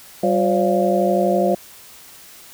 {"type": "tone cluster", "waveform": "sine", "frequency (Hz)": [193.6, 357.8, 527, 579, 694], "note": ["G3", "F4", "C5", "D5", "F5"], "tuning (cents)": [-21, 42, 12, -25, -11], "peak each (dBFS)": -21, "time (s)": [0.23, 1.55], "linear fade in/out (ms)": 5, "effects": ["white hiss -43 dBFS RMS until 2.53 s"]}